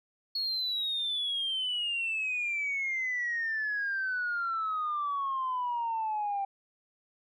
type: exponential sweep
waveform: sine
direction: down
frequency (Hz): 4354 to 784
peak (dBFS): -28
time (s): 0.35-6.45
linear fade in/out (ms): 5
effects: tanh soft clip ceiling -25 dBFS